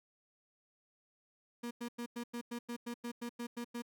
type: tone bursts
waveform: 35% pulse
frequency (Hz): 238.1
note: A#3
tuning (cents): +37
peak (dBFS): -37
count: 13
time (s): 1.63-3.822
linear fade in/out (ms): 10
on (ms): 80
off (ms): 96
effects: none